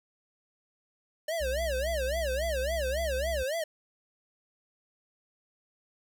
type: tone with vibrato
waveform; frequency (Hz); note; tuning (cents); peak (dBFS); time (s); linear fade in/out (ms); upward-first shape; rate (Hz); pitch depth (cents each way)
square; 587.3; D5; 0; -30; 1.28-3.64; 5; sine; 3.6; 240
type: tone with pitch glide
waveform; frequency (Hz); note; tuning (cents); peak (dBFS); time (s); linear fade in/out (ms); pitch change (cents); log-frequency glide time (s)
triangle; 62.6 to 65.26; B1 to C2; +24 to -4; -31; 1.4-3.44; 20; +72; 2.37-3.08
effects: 10-bit